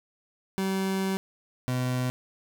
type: tone pair in turn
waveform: 30% pulse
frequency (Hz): 191.8 / 126.25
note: G3 / B2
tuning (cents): -37 / +39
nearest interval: perfect fifth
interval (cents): 724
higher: first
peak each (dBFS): -23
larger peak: neither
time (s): 0.58-1.17 / 1.68-2.1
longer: first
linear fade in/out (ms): 0
effects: none